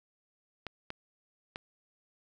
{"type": "clicks", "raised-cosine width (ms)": 0.3, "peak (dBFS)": -22, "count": 3, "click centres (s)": [0.667, 0.904, 1.559], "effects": []}